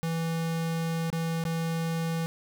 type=tone with dropouts; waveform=square; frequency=164.6 Hz; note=E3; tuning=2 cents flat; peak=-28 dBFS; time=0.03-2.26 s; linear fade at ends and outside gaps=0 ms; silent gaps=1.102-1.128 / 1.439-1.452 s; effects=none